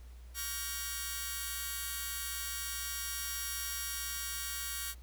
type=chord; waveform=5% pulse; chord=G half-diminished seventh; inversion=second; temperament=just; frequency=1128.9 / 1411.2 / 1568 / 1881.6 Hz; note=Db6 / F6 / G6 / Bb6; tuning=+31 / +18 / 0 / +16 cents; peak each=-32 dBFS; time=0.34-4.95 s; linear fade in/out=50 ms; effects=added 60 Hz sine -48 dBFS peak until 5.02 s + pink hiss -64 dBFS RMS until 5.02 s